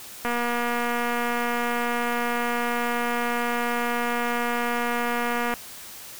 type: click train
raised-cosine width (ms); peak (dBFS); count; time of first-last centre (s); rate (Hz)
0.5; -12; 1265; 0.25-5.539; 239
effects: white hiss -41 dBFS RMS until 6.19 s